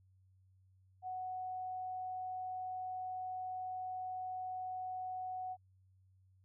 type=tone; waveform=sine; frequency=741 Hz; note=F#5; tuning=2 cents sharp; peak=-39 dBFS; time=1.02-5.57 s; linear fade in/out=50 ms; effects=added 94 Hz sine -65 dBFS peak until 6.44 s